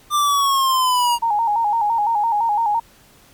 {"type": "linear sweep", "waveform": "square", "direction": "down", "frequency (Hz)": [1194, 940], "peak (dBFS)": -15, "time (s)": [0.1, 1.19], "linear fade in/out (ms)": 50}
{"type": "tone with vibrato", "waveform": "sine", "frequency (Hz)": 875, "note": "A5", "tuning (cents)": -10, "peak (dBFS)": -15, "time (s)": [1.22, 2.8], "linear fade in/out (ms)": 10, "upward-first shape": "square", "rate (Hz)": 5.9, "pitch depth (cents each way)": 89}
{"effects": ["pink hiss -50 dBFS RMS until 3.33 s", "MP3 96 kbps"]}